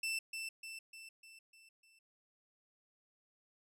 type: tone with echo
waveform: sawtooth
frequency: 2666 Hz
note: E7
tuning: 19 cents sharp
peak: -32 dBFS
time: 0.03-0.19 s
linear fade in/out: 5 ms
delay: 300 ms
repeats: 6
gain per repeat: -5 dB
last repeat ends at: 1.99 s
effects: low-pass 12000 Hz 12 dB/octave